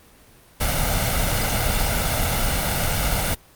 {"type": "noise with comb filter", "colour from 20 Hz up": "pink", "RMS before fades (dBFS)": -21, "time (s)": [0.6, 3.35], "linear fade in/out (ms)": 10, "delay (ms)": 1.4, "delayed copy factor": 0.65, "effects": ["pink hiss -51 dBFS RMS until 3.55 s", "Opus 32 kbps"]}